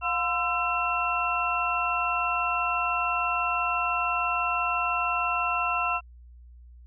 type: tone cluster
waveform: sine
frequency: 712 / 1024 / 1337 / 2710 Hz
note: F5 / C6 / E6 / E7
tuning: +33 / -38 / +24 / +47 cents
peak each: -31 / -30 / -28 / -29 dBFS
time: 0.01-6.01 s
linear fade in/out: 50 ms
effects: added 60 Hz sine -46 dBFS peak until 6.86 s

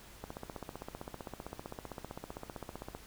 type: click train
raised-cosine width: 1 ms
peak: -27 dBFS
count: 43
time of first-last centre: 0.24-2.95 s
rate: 15.5 Hz
effects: added 50 Hz sine -61 dBFS peak until 3.06 s + pink hiss -55 dBFS RMS until 3.06 s

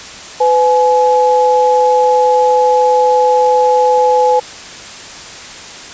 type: tone pair together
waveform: sine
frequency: 503 / 846 Hz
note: B4 / G#5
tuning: +32 / +32 cents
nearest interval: major sixth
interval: 900 cents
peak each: -10 dBFS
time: 0.4-4.4 s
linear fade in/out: 10 ms
effects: white hiss -30 dBFS RMS until 5.93 s + resampled to 16000 Hz

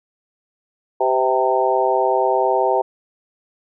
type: harmonic tone with a mistuned harmonic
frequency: 130.3 Hz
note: C3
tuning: 7 cents flat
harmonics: 3 / 4 / 5 / 6 / 7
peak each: -21 / -21 / -21 / -21 / -21 dBFS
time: 1-2.82 s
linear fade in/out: 10 ms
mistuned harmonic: 4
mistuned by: -35 cents
effects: none

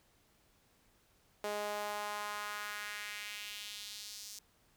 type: tone with high-pass filter sweep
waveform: sawtooth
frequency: 207.6 Hz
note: G#3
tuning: in tune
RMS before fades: -42 dBFS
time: 1.44-4.39 s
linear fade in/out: 2 ms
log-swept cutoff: 520 to 5800 Hz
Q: 1.9
effects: pink hiss -70 dBFS RMS until 4.76 s

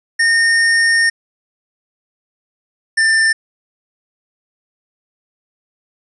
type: tone pair in turn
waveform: square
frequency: 1833 / 1788 Hz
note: A#6 / A6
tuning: -30 / +27 cents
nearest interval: unison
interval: 43 cents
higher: first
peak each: -11 dBFS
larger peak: neither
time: 0.19-1.1 / 2.97-3.33 s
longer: first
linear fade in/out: 10 ms
effects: resampled to 24000 Hz

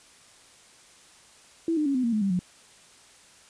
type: tone with pitch steps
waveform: sine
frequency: 330.2 / 302.8 / 277.7 / 254.6 / 233.5 / 214.1 / 196.34 / 180.04 Hz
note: E4 / D#4 / C#4 / C4 / A#3 / A3 / G3 / F#3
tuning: +3 / -47 / +3 / -47 / +3 / -47 / +3 / -47 cents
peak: -22 dBFS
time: 1.68-2.392 s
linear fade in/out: 2 ms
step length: 89 ms
effects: white hiss -54 dBFS RMS until 3.49 s + resampled to 22050 Hz

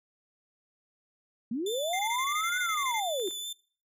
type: linear two-way sweep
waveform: sine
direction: up then down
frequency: 210.6 to 1500 to 344.1 Hz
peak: -29 dBFS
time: 1.51-3.29 s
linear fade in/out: 5 ms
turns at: 2.59 s
type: tone with vibrato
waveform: sawtooth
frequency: 3520 Hz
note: A7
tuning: in tune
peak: -32 dBFS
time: 1.66-3.53 s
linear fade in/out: 5 ms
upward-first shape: triangle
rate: 4.5 Hz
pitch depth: 22 cents each way
type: tone bursts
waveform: square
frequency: 2093 Hz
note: C7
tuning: in tune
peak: -33 dBFS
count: 13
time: 1.93-3.001 s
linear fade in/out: 5 ms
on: 63 ms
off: 21 ms
type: clicks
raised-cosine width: 0.3 ms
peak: -37 dBFS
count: 11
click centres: 2.32 / 2.426 / 2.502 / 2.564 / 2.705 / 2.754 / 2.831 / 2.924 / 3.198 / 3.276 / 3.309 s
effects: noise-tail reverb RT60 0.4 s tail -20 dB re dry

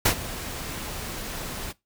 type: noise with ADSR envelope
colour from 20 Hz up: pink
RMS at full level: -17 dBFS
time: 0.05-1.73 s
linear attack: 8 ms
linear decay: 86 ms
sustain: -17 dB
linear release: 24 ms
effects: noise-tail reverb RT60 0.2 s tail -21 dB re dry

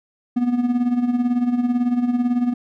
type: tone with tremolo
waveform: triangle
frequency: 243.9 Hz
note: B3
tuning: 21 cents flat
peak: -12 dBFS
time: 0.36-2.54 s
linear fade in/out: 10 ms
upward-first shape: sine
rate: 18 Hz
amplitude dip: 65%
effects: none

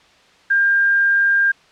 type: tone with quantisation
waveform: sine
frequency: 1601 Hz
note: G6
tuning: 36 cents sharp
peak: -12 dBFS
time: 0.5-1.52 s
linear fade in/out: 10 ms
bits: 7
effects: white hiss -51 dBFS RMS until 1.71 s + low-pass 4000 Hz 12 dB/octave

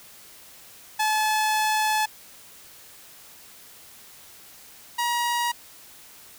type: tone pair in turn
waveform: sawtooth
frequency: 861 / 954.1 Hz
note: A5 / A#5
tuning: -38 / +40 cents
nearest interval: major second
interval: 178 cents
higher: second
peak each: -17 / -19 dBFS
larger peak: first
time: 0.99-2.06 / 4.98-5.52 s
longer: first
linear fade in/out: 10 ms
effects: white hiss -48 dBFS RMS until 6.38 s

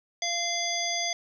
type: harmonic tone with a mistuned harmonic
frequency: 690 Hz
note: F5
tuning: 21 cents flat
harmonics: 1 / 3 / 5 / 7 / 9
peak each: -33 / -33 / -33 / -33 / -33 dBFS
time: 0.22-1.13 s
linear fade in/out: 2 ms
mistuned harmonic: 5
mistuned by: -25 cents
effects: 10-bit

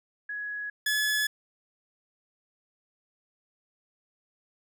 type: tone pair in turn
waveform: sine / sawtooth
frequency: 1676 / 1709.2 Hz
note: G#6 / G#6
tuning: +15 / +49 cents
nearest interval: unison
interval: 34 cents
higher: second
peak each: -32 / -21 dBFS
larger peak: second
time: 0.29-0.7 / 0.86-1.27 s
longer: neither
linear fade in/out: 5 ms
effects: none

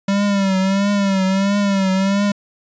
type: tone with vibrato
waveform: square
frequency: 196 Hz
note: G3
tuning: in tune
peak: -15 dBFS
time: 0.08-2.32 s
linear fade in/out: 5 ms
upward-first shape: triangle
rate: 1.5 Hz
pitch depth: 76 cents each way
effects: resampled to 16000 Hz

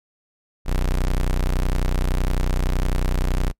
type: tone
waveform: 35% pulse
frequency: 30.87 Hz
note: B0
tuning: in tune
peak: -16 dBFS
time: 0.65-3.53 s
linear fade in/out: 50 ms
effects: noise-tail reverb RT60 0.1 s tail -26 dB re dry + MP3 64 kbps

